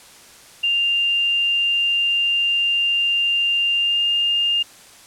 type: tone with pitch glide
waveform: sine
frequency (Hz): 2794 to 2813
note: F7 to F7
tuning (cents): 0 to +12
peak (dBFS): -16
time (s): 0.63-4.63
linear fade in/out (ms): 10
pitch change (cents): +12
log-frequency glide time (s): 3.77-4.01
effects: white hiss -45 dBFS RMS until 5.06 s + low-pass 10000 Hz 12 dB/octave